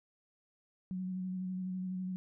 sine tone with vibrato, 185 Hz, F#3, in tune, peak -35 dBFS, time 0.91-2.16 s, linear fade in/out 0 ms, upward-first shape square, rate 12 Hz, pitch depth 17 cents each way, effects none

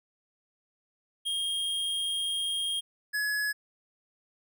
square tone pair in turn, 3235 / 1692.5 Hz, G#7 / G#6, -46 / +32 cents, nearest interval major seventh, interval 1122 cents, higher first, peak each -29 / -28 dBFS, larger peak second, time 1.25-2.81 / 3.13-3.53 s, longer first, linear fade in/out 20 ms, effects none

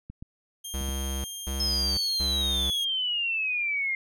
clicks, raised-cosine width 5 ms, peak -27 dBFS, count 4, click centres 0.1 / 0.225 / 0.811 / 0.889 s
15% pulse tone, 3200 Hz, G7, 35 cents sharp, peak -28 dBFS, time 0.64-2.85 s, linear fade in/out 10 ms
square tone bursts, 67.4 Hz, C#2, 48 cents flat, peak -30 dBFS, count 3, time 0.74-2.7 s, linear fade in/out 0 ms, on 500 ms, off 230 ms
sine exponential sweep, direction down, 5220 to 2107 Hz, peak -25 dBFS, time 1.6-3.95 s, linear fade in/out 2 ms
effects none

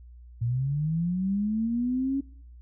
sine linear sweep, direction up, 113.7 to 278 Hz, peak -24 dBFS, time 0.41-2.21 s, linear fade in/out 10 ms, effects noise-tail reverb RT60 0.6 s tail -23 dB re dry + added 60 Hz sine -45 dBFS peak until 2.61 s

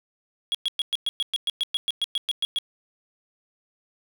triangle tone bursts, 3322 Hz, G#7, in tune, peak -20 dBFS, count 16, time 0.52-2.586 s, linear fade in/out 0 ms, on 26 ms, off 110 ms, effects none

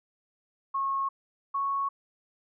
sine tone pair in turn, 1091 / 1106.2 Hz, C#6 / C#6, -28 / -4 cents, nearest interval unison, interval 24 cents, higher second, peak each -26 dBFS, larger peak neither, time 0.74-1.09 / 1.54-1.89 s, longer neither, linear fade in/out 10 ms, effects none

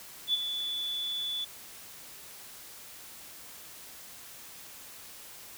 sine tone with ADSR envelope, 3458 Hz, A7, 31 cents flat, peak -22 dBFS, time 0.27-1.45 s, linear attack 68 ms, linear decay 21 ms, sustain -9 dB, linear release 11 ms, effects white hiss -48 dBFS RMS until 5.57 s

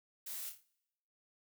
blue noise with echo, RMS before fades -44 dBFS, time 0.26-0.5 s, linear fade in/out 10 ms, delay 27 ms, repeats 5, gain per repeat -6 dB, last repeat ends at 0.635 s, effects noise-tail reverb RT60 0.9 s tail -24 dB re dry

